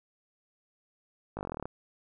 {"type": "slowing click train", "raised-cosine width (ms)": 1, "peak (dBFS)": -22, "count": 13, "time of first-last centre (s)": [1.37, 1.655], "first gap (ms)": 19, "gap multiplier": 1.04, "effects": []}